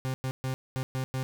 40% pulse tone bursts at uneven times, 130.81 Hz, C3, in tune, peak -28 dBFS, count 6, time 0.05-0.14 / 0.24-0.31 / 0.44-0.54 / 0.76-0.83 / 0.95-1.04 / 1.14-1.23 s, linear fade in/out 0 ms, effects none

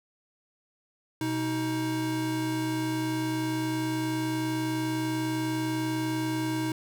square tone pair together, 125.21 / 315.5 Hz, B2 / D#4, +24 / +24 cents, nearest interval octave + major third, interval 1600 cents, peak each -34 / -29 dBFS, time 1.21-6.72 s, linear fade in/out 2 ms, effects none

